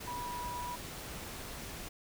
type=tone in noise; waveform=sine; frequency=976 Hz; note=B5; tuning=21 cents flat; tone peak=-38 dBFS; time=0.07-0.76 s; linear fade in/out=10 ms; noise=pink; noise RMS=-44 dBFS; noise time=0-1.89 s; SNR=+3 dB; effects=none